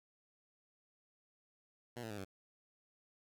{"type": "tone with pitch steps", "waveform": "10% pulse", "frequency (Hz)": [120.9, 112.15, 104.04, 96.51], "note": ["B2", "A2", "G#2", "G2"], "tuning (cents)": [-36, 34, 4, -27], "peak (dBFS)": -35, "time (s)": [1.96, 2.248], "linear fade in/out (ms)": 10, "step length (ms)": 72, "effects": []}